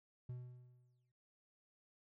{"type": "tone with exponential decay", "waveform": "triangle", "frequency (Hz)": 124.1, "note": "B2", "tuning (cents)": 9, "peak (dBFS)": -40, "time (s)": [0.29, 1.12], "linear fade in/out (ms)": 5, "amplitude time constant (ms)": 180, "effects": []}